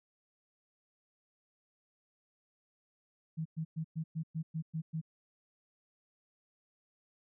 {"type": "tone bursts", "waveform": "sine", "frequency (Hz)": 159.9, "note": "D#3", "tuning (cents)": 48, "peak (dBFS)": -33, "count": 9, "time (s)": [3.37, 5.015], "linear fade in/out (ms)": 20, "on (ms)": 85, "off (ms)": 110, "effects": []}